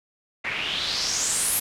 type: noise with low-pass filter sweep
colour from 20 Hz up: white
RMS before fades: -26 dBFS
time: 0.44-1.6 s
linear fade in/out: 10 ms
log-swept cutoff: 2100 to 12000 Hz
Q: 4.3
effects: none